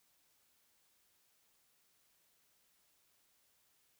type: silence
effects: white hiss -74 dBFS RMS until 3.99 s